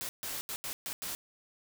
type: noise bursts at uneven times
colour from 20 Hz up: white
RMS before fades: -38 dBFS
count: 6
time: 0.01-0.09 / 0.23-0.41 / 0.49-0.56 / 0.64-0.73 / 0.86-0.93 / 1.02-1.15 s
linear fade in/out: 0 ms
effects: none